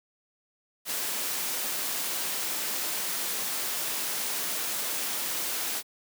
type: noise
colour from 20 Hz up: white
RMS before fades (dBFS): -31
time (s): 0.85-5.83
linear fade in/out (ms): 50
effects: high-pass 200 Hz 12 dB/octave